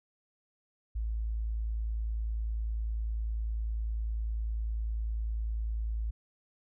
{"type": "tone", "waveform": "sine", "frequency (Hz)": 55, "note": "A1", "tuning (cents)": 0, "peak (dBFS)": -30, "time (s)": [0.95, 6.11], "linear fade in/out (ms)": 10, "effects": []}